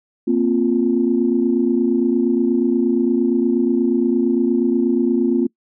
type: chord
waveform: sine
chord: Bb suspended second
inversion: none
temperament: equal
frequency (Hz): 233.1 / 261.6 / 349.2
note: Bb3 / C4 / F4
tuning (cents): 0 / 0 / 0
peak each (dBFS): -18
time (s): 0.27-5.47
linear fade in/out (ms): 10
effects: noise-tail reverb RT60 0.1 s tail -24 dB re dry + tanh soft clip ceiling -4 dBFS